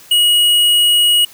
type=tone with tanh clipping; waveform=triangle; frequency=2900 Hz; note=F#7; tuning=35 cents flat; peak=-10 dBFS; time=0.11-1.25 s; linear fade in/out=5 ms; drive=18 dB; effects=white hiss -41 dBFS RMS until 1.33 s + high-pass 60 Hz 12 dB/octave